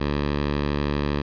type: tone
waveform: 10% pulse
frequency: 72.5 Hz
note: D2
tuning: 22 cents flat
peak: -14 dBFS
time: 0-1.22 s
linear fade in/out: 10 ms
effects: resampled to 11025 Hz